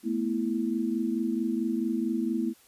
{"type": "chord", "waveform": "sine", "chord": "A suspended second", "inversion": "none", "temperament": "equal with one note detuned", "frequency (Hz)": [220, 244.5, 329.6], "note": ["A3", "B3", "E4"], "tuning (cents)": [0, -17, 0], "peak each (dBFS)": -30, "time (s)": [0.03, 2.54], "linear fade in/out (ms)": 50, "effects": ["white hiss -59 dBFS RMS until 2.67 s", "resampled to 32000 Hz"]}